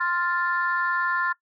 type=chord; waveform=sine; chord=F major; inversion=second; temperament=equal; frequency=1046.5 / 1396.9 / 1760 Hz; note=C6 / F6 / A6; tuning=0 / 0 / 0 cents; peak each=-26 dBFS; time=0-1.33 s; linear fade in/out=10 ms; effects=noise-tail reverb RT60 0.1 s tail -20 dB re dry + tanh soft clip ceiling -13 dBFS